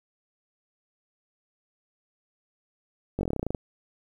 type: slowing click train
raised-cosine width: 2 ms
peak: -15 dBFS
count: 13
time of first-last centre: 3.19-3.548 s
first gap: 20 ms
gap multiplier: 1.07
effects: 9-bit